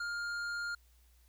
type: tone with hard clipping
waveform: sine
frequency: 1408 Hz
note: F6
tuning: 14 cents sharp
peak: -37 dBFS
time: 0-0.75 s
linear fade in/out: 5 ms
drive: 9 dB
effects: added 60 Hz sine -62 dBFS peak until 1.28 s + white hiss -71 dBFS RMS until 1.28 s